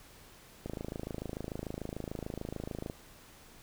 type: click train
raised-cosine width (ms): 2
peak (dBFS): -24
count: 61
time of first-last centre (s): 0.66-2.899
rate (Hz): 26.8
effects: pink hiss -56 dBFS RMS until 3.62 s